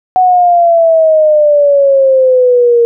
sine exponential sweep, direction down, 745 to 466.2 Hz, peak -4 dBFS, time 0.16-2.85 s, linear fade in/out 0 ms, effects none

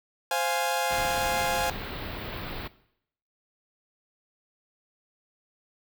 sawtooth chord, F minor, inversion second, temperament equal, 523.3 / 698.5 / 830.6 Hz, C5 / F5 / Ab5, 0 / 0 / 0 cents, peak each -27 / -26 / -24 dBFS, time 0.31-1.7 s, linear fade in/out 2 ms
pink band-stop noise, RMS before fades -36 dBFS, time 0.9-2.68 s, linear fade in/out 10 ms, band 4400 to 15000 Hz, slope 48 dB/octave
effects noise-tail reverb RT60 0.7 s tail -18 dB re dry

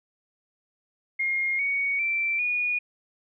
sine tone with pitch steps, 2135 / 2236 / 2342 / 2452 Hz, C7 / C#7 / D7 / D#7, +34 / +14 / -5 / -26 cents, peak -23 dBFS, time 1.19-2.79 s, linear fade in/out 10 ms, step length 400 ms, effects none

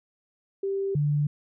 sine tone pair in turn, 392 / 146.83 Hz, G4 / D3, 0 / 0 cents, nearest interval octave + perfect fourth, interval 1700 cents, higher first, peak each -25 / -21 dBFS, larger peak second, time 0.63-0.95 / 0.95-1.27 s, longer neither, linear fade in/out 5 ms, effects none

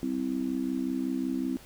harmonic tone, 65.41 Hz, C2, in tune, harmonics 3 / 4 / 5, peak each -37 / -29 / -34 dBFS, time 0.03-1.57 s, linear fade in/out 0 ms, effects pink hiss -52 dBFS RMS until 1.65 s

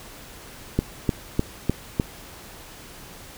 click train, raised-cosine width 3 ms, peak -6 dBFS, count 5, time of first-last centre 0.79-1.998 s, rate 3.31 Hz, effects pink hiss -43 dBFS RMS until 3.37 s

